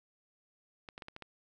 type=clicks; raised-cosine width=0.3 ms; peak=-29 dBFS; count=6; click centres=0.888 / 0.979 / 1.022 / 1.084 / 1.164 / 1.223 s; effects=none